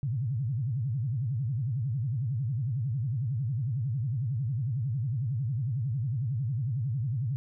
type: tone with vibrato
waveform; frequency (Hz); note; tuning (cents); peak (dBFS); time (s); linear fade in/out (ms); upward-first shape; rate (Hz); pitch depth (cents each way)
sine; 124.4; B2; +13; -27; 0.03-7.36; 0; sine; 11; 280
effects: none